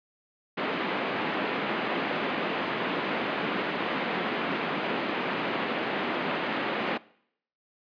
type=band-pass noise; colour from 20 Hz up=pink; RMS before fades=-30 dBFS; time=0.57-6.98 s; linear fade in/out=10 ms; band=200 to 3000 Hz; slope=24 dB/octave; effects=noise-tail reverb RT60 0.7 s tail -22 dB re dry + resampled to 11025 Hz